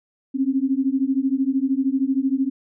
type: beating tone pair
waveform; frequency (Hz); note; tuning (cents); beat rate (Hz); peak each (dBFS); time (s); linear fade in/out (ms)
sine; 261.6 / 274.6; C4 / C#4; 0 / -16; 13; -21; 0.34-2.5; 20
effects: none